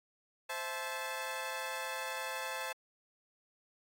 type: chord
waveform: 15% pulse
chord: A minor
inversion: first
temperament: equal with one note detuned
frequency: 523.3 / 659.3 / 868.4 Hz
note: C5 / E5 / A5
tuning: 0 / 0 / -23 cents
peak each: -35 / -38 / -34 dBFS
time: 0.49-2.73 s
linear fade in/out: 10 ms
effects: AAC 64 kbps